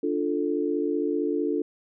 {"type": "chord", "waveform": "sine", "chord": "D minor", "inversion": "none", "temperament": "equal", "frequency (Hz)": [293.7, 349.2, 440], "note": ["D4", "F4", "A4"], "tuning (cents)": [0, 0, 0], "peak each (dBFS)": [-27, -28, -28], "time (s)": [0.03, 1.62], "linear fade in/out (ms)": 5, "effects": []}